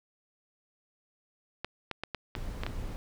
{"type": "clicks", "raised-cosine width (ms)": 0.3, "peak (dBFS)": -18, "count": 7, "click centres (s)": [1.646, 1.913, 2.036, 2.147, 2.352, 2.635, 2.665]}
{"type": "noise", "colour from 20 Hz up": "brown", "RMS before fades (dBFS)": -37, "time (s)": [2.36, 2.96], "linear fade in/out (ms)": 0}
{"effects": []}